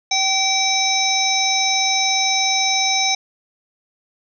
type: harmonic tone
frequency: 769 Hz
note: G5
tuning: 33 cents flat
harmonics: 1 / 3 / 5 / 7 / 8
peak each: -22 / -22 / -22 / -22 / -22 dBFS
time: 0.11-3.15 s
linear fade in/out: 5 ms
effects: none